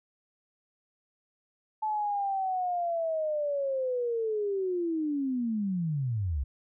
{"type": "linear sweep", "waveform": "sine", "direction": "down", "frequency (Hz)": [870, 61.74], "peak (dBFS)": -27, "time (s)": [1.82, 6.44], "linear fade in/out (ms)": 10, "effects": []}